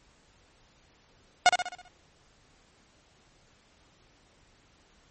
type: tone with echo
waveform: sawtooth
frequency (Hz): 722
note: F#5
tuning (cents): -43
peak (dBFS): -11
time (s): 1.46-1.49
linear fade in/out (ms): 0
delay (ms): 65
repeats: 6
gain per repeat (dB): -6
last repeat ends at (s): 1.88
effects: pink hiss -62 dBFS RMS until 5.1 s + MP3 32 kbps

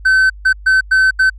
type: tone bursts at uneven times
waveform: triangle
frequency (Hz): 1530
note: G6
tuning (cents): -42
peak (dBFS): -6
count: 5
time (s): 0.05-0.3 / 0.45-0.53 / 0.66-0.81 / 0.91-1.11 / 1.19-1.3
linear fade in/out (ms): 10
effects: added 50 Hz sine -31 dBFS peak until 1.38 s + resampled to 24000 Hz

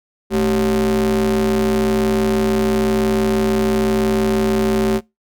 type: ring-modulated tone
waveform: square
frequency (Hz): 83.5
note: E2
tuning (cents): +23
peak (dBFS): -12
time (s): 0.3-5.01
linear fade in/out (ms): 50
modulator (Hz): 301
effects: noise-tail reverb RT60 0.2 s tail -23 dB re dry

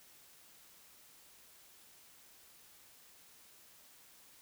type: silence
effects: white hiss -61 dBFS RMS until 4.41 s

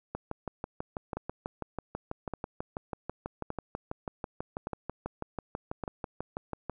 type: two click trains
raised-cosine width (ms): 1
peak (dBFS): -20 / -20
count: 41 / 5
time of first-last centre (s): 0.15-6.697 / 1.17-5.837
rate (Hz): 6.11 / 0.857
effects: none

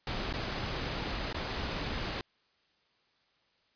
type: noise with dropouts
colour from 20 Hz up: pink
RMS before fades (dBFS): -35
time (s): 0.07-2.21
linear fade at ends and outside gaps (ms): 2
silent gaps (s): 0.328-0.337 / 1.329-1.344
effects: white hiss -71 dBFS RMS until 3.75 s + resampled to 11025 Hz

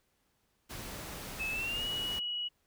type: noise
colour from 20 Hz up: pink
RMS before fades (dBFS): -43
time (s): 0.69-2.2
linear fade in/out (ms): 20
type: tone with pitch glide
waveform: sine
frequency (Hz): 2600 to 2918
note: E7 to F#7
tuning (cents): -24 to -25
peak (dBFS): -33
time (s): 1.39-2.49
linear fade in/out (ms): 20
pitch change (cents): +199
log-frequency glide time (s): 1.51-1.86
effects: pink hiss -75 dBFS RMS until 2.66 s

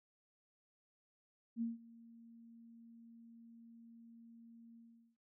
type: tone with ADSR envelope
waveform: sine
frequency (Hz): 230.9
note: A#3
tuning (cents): -16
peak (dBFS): -34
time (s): 1.56-5.17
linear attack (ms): 56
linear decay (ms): 160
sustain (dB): -22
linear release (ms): 410
effects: none

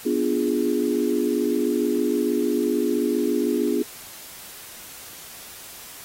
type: chord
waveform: sine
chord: B diminished seventh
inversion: none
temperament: equal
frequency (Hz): 246.9 / 293.7 / 349.2 / 415.3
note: B3 / D4 / F4 / Ab4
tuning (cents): 0 / 0 / 0 / 0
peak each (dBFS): -25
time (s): 0.05-3.83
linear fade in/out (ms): 10
effects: white hiss -41 dBFS RMS until 6.04 s + AAC 48 kbps

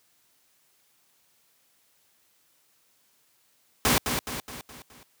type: noise with echo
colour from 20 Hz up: pink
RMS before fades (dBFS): -21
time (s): 3.85-3.98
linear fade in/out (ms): 0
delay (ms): 210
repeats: 5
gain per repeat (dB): -6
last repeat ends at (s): 5.03
effects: white hiss -66 dBFS RMS until 5.2 s + high-pass 80 Hz 12 dB/octave

